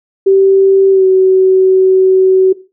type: tone with pitch glide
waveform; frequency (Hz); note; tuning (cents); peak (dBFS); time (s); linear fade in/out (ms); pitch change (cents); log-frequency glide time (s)
sine; 387.6 to 377; G4 to F#4; -20 to +32; -4; 0.26-2.53; 10; -48; 0.91-1.05
effects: noise-tail reverb RT60 0.3 s tail -17 dB re dry